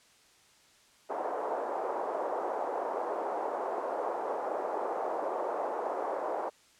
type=band-pass noise; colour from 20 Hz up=white; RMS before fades=-34 dBFS; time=1.09-6.5 s; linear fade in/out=20 ms; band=410 to 880 Hz; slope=24 dB/octave; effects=white hiss -62 dBFS RMS until 6.79 s + low-pass 8000 Hz 12 dB/octave